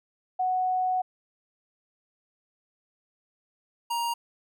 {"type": "tone pair in turn", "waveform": ["sine", "square"], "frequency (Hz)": [740, 939.2], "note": ["F#5", "A#5"], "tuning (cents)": [0, 13], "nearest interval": "major third", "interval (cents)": 413, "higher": "second", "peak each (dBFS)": [-23, -27], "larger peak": "first", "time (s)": [[0.39, 1.02], [3.9, 4.14]], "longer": "first", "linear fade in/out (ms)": 10, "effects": []}